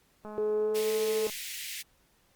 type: click train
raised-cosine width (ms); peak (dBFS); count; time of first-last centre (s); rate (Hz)
1; -30; 223; 0.25-1.297; 212
type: tone with pitch glide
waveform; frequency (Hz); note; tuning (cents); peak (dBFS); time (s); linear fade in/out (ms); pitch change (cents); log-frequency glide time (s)
sine; 425.2 to 437.9; G#4 to A4; +41 to -8; -26; 0.38-1.27; 0; +51; 0.55-0.94
type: high-pass noise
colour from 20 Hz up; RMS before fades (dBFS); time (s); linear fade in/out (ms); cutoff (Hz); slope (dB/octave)
pink; -39; 0.74-1.83; 20; 1900; 48
effects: pink hiss -67 dBFS RMS until 2.35 s + Opus 48 kbps